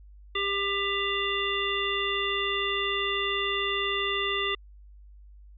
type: harmonic tone with a mistuned harmonic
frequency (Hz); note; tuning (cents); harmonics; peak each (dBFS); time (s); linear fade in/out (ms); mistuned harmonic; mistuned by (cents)
397.9; G4; +26; 1 / 3 / 5 / 7 / 9; -32 / -32 / -32 / -32 / -32; 0.35-4.55; 5; 9; -26
effects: added 50 Hz sine -47 dBFS peak until 5.57 s